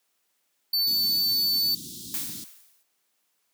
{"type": "tone", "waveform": "square", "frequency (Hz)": 4502, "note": "C#8", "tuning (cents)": 26, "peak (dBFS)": -22, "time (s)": [0.73, 1.75], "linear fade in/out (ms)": 5}
{"type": "band-stop noise", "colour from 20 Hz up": "pink", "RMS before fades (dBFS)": -37, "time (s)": [0.87, 2.44], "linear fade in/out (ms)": 2, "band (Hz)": [320, 3600], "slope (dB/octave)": 48}
{"type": "noise with exponential decay", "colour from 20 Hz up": "blue", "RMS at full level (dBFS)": -28, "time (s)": [2.14, 2.83], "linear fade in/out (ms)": 0, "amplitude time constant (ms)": 150}
{"effects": ["white hiss -73 dBFS RMS until 3.53 s", "high-pass 200 Hz 12 dB/octave"]}